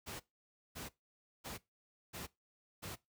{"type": "noise bursts", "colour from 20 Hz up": "pink", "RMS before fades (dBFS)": -45, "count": 5, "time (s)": [0.06, 2.96], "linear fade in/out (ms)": 20, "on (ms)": 140, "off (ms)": 550, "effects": ["noise-tail reverb RT60 0.2 s tail -20 dB re dry", "high-pass 60 Hz 12 dB/octave"]}